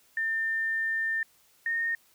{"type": "tone pair in turn", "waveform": "sine", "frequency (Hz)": [1800, 1838.9], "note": ["A6", "A#6"], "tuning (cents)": [39, -24], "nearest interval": "unison", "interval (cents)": 37, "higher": "second", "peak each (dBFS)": -26, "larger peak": "neither", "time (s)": [[0.17, 1.23], [1.66, 1.95]], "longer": "first", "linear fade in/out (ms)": 2, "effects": ["white hiss -63 dBFS RMS until 2.14 s"]}